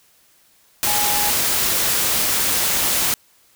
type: tone in noise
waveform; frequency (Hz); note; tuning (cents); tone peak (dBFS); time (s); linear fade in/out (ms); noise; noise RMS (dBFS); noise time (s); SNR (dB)
sine; 830.6; G#5; 0; -24; 0.87-1.3; 0; white; -19; 0.83-3.14; -8
effects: white hiss -56 dBFS RMS until 3.55 s